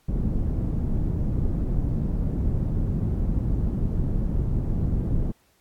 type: low-pass noise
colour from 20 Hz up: pink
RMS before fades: -24 dBFS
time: 0.08-5.32 s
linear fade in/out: 10 ms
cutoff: 210 Hz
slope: 12 dB/octave
effects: pink hiss -64 dBFS RMS until 5.6 s + AAC 64 kbps